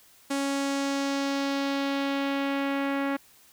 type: tone with low-pass filter sweep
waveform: sawtooth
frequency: 277.2 Hz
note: C#4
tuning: in tune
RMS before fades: -28 dBFS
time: 0.3-3.17 s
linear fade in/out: 10 ms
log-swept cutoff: 9100 to 2000 Hz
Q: 1.4
effects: white hiss -57 dBFS RMS until 3.52 s